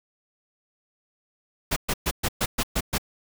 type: noise bursts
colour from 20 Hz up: pink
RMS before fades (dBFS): -24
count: 8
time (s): 1.71-2.982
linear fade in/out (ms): 10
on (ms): 54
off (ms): 120
effects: none